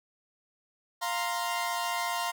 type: chord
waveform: sawtooth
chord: F suspended fourth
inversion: none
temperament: equal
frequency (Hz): 698.5 / 932.3 / 1046.5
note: F5 / Bb5 / C6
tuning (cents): 0 / 0 / 0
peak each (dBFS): -30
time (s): 1.01-2.32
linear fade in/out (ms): 20
effects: none